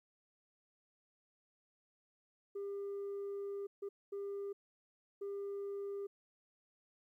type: tone bursts at uneven times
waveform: sine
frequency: 400 Hz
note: G4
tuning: 35 cents sharp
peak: -37 dBFS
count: 4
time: 2.55-3.67 / 3.82-3.89 / 4.12-4.53 / 5.21-6.07 s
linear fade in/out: 10 ms
effects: tanh soft clip ceiling -38 dBFS + 13-bit